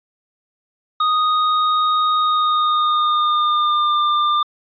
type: tone with pitch glide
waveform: square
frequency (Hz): 1243 to 1195.1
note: D#6 to D6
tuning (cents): -2 to +30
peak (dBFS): -15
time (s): 1-4.43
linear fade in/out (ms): 5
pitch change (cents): -68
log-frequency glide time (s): 2.19-4.01
effects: resampled to 11025 Hz